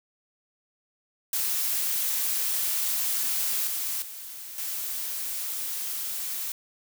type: noise with level steps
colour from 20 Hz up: blue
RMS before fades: -27 / -30 / -40 / -32 dBFS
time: 1.33-6.52 s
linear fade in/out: 2 ms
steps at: 3.67 / 4.02 / 4.58 s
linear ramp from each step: 2 ms
effects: none